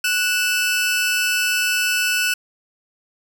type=tone pair together; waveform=sawtooth; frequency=1479 / 2637 Hz; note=F#6 / E7; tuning=-1 / 0 cents; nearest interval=minor seventh; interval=1001 cents; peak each=-17 dBFS; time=0.04-2.34 s; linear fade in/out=5 ms; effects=none